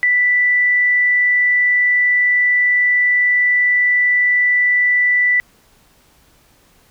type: tone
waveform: sine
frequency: 1975.5 Hz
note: B6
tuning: in tune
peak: -11 dBFS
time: 0.03-5.4 s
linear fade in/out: 0 ms
effects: pink hiss -53 dBFS RMS until 6.9 s